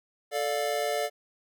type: chord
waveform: square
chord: D minor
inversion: second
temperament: just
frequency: 440.5 / 587.3 / 704.8 Hz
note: A4 / D5 / F5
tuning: +2 / 0 / +16 cents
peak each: -33 / -31 / -32 dBFS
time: 0.31-1.1 s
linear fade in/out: 50 ms
effects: none